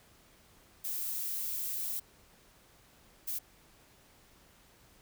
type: noise bursts at uneven times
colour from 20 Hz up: violet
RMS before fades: -36 dBFS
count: 2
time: 0.84-2 / 3.27-3.39 s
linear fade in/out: 10 ms
effects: pink hiss -62 dBFS RMS until 5.01 s